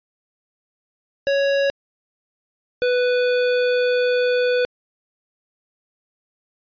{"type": "tone pair in turn", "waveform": "square", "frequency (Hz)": [556, 495.3], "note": ["C#5", "B4"], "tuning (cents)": [5, 5], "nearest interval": "major second", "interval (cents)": 200, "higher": "first", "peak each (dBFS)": -17, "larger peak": "neither", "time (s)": [[1.27, 1.7], [2.82, 4.65]], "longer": "second", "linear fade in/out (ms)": 0, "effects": ["resampled to 11025 Hz"]}